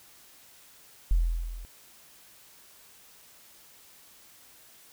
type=tone with level ramp; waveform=sine; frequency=42 Hz; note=E1; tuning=33 cents sharp; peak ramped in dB=-17 to -39 dBFS; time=1.11-1.65 s; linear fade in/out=0 ms; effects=tanh soft clip ceiling -14 dBFS + white hiss -55 dBFS RMS until 4.92 s